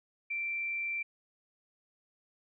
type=tone with frequency modulation; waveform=sine; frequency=2349 Hz; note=D7; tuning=in tune; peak=-32 dBFS; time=0.3-1.03 s; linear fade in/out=10 ms; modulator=89.7 Hz; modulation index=0.21; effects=none